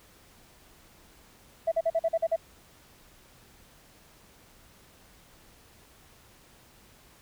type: tone bursts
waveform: sine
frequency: 659 Hz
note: E5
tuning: 1 cent flat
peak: -21 dBFS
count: 8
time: 1.67-2.362 s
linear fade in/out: 10 ms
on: 48 ms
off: 44 ms
effects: tanh soft clip ceiling -17 dBFS + pink hiss -57 dBFS RMS until 7.21 s